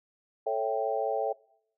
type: chord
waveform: sine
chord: A dominant seventh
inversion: none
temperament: equal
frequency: 440 / 554.4 / 659.3 / 784 Hz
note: A4 / C#5 / E5 / G5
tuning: 0 / 0 / 0 / 0 cents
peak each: -32 dBFS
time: 0.46-1.33 s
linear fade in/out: 10 ms
effects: noise-tail reverb RT60 0.7 s tail -23 dB re dry